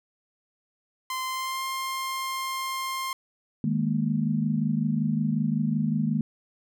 sawtooth tone with pitch glide, 1038 to 1058 Hz, C6 to C6, -14 to +19 cents, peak -25 dBFS, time 1.1-3.13 s, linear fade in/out 2 ms, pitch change +33 cents, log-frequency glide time 1.27-1.63 s
sine chord, D# suspended fourth, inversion none, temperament equal, 155.56 / 207.7 / 233.1 Hz, D#3 / G#3 / A#3, 0 / 0 / 0 cents, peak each -27 dBFS, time 3.64-6.21 s, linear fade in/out 2 ms
effects none

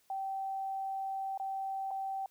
sine tone with dropouts, 775 Hz, G5, 20 cents flat, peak -34 dBFS, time 0.1-2.26 s, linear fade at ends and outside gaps 2 ms, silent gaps 1.376-1.398 / 1.908-1.912 s, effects white hiss -70 dBFS RMS until 2.3 s

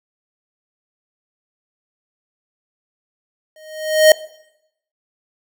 square tone with exponential growth, 622.3 Hz, D#5, in tune, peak -4 dBFS, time 3.56-4.12 s, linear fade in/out 2 ms, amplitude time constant 120 ms, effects noise-tail reverb RT60 0.8 s tail -20 dB re dry

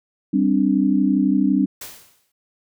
sine chord, G suspended fourth, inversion none, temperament equal, 196 / 261.6 / 293.7 Hz, G3 / C4 / D4, 0 / 0 / 0 cents, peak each -19 dBFS, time 0.33-1.66 s, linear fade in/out 10 ms
white noise with exponential decay, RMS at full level -32 dBFS, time 1.81-2.32 s, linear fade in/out 5 ms, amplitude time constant 110 ms
effects none

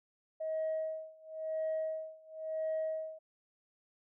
sine tone with tremolo, 634 Hz, D#5, 32 cents sharp, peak -30 dBFS, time 0.4-3.19 s, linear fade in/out 10 ms, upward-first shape sine, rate 0.96 Hz, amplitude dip 95%, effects tanh soft clip ceiling -29 dBFS

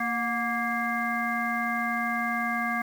harmonic tone with a mistuned harmonic, 233.1 Hz, A#3, in tune, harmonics 1 / 3 / 5 / 7 / 9, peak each -32 / -32 / -32 / -32 / -32 dBFS, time 0-2.82 s, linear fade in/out 5 ms, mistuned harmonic 3, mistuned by +56 cents, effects 8-bit

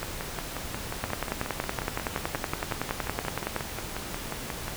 two click trains, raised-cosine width 0.5 ms, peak -12 / -17 dBFS, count 28 / 27, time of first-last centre 1.04-3.563 / 0.03-4.681 s, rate 10.7 / 5.59 Hz, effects pink hiss -37 dBFS RMS until 4.76 s

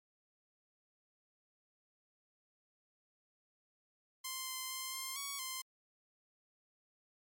5% pulse tone with pitch steps, 1045 / 1038 / 1046 / 1055 / 1120 / 1044 Hz, C6 / C6 / C6 / C6 / C#6 / C6, -2 / -14 / -1 / +14 / +18 / -4 cents, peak -28 dBFS, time 4.24-5.62 s, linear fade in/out 10 ms, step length 230 ms, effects MP3 96 kbps

